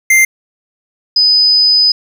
square / sine tone pair in turn, 2093 / 5000 Hz, C7 / D#8, 0 / +8 cents, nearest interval octave + minor third, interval 1508 cents, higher second, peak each -6 dBFS, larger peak neither, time 0.1-0.25 / 1.16-1.92 s, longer second, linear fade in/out 5 ms, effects 7-bit

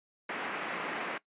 white band-pass noise, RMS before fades -37 dBFS, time 0.29-1.18 s, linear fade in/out 5 ms, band 190 to 2300 Hz, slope 24 dB/octave, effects noise-tail reverb RT60 0.1 s tail -19 dB re dry + resampled to 8000 Hz

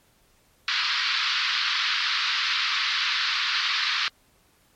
white band-pass noise, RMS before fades -25 dBFS, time 0.68-4.08 s, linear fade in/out 0 ms, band 1100 to 4700 Hz, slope 48 dB/octave, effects pink hiss -62 dBFS RMS until 4.75 s + MP3 64 kbps

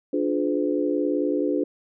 sine chord, D diminished seventh, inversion none, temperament just, 293.7 / 352.4 / 422.9 / 507.5 Hz, D4 / F4 / Ab4 / Cb5, 0 / +16 / +31 / +47 cents, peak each -24 / -27 / -28 / -28 dBFS, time 0.13-1.64 s, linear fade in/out 5 ms, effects none

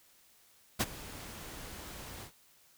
pink noise with ADSR envelope, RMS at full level -27 dBFS, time 0.79-2.32 s, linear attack 23 ms, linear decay 34 ms, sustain -19 dB, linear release 92 ms, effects white hiss -64 dBFS RMS until 2.77 s

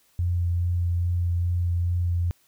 sine tone with vibrato, 87.31 Hz, F2, in tune, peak -21 dBFS, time 0.19-2.31 s, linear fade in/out 0 ms, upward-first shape sine, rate 2.4 Hz, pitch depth 13 cents each way, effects white hiss -63 dBFS RMS until 2.47 s

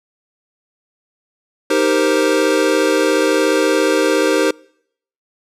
square chord, C minor seventh, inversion first, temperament equal, 311.1 / 392 / 466.2 / 523.3 Hz, Eb4 / G4 / Bb4 / C5, 0 / 0 / 0 / 0 cents, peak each -19 dBFS, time 1.7-4.51 s, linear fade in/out 5 ms, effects noise-tail reverb RT60 0.7 s tail -26 dB re dry + low-pass 10000 Hz 12 dB/octave

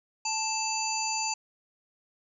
harmonic tone with a mistuned harmonic, 880 Hz, A5, in tune, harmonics 1 / 3 / 5 / 7 / 8, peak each -32 / -35 / -34 / -37 / -34 dBFS, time 0.25-1.34 s, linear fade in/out 5 ms, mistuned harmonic 5, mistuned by +99 cents, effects none

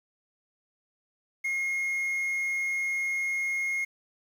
triangle tone with quantisation, 2149 Hz, C7, 46 cents sharp, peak -25 dBFS, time 1.44-3.85 s, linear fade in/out 10 ms, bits 9, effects none

